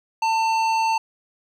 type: tone with hard clipping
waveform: sine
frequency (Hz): 895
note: A5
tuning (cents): +29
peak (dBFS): -20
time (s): 0.22-0.98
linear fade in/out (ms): 5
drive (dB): 12
effects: none